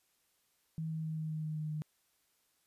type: tone with pitch steps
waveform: sine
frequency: 160 / 158.99 / 157.98 / 156.98 / 155.98 / 155 / 154.02 / 153.04 Hz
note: D#3 / D#3 / D#3 / D#3 / D#3 / D#3 / D#3 / D#3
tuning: +49 / +38 / +27 / +16 / +5 / -6 / -17 / -28 cents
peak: -35 dBFS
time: 0.78-1.82 s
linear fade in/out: 0 ms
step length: 130 ms
effects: white hiss -75 dBFS RMS until 2.66 s + resampled to 32000 Hz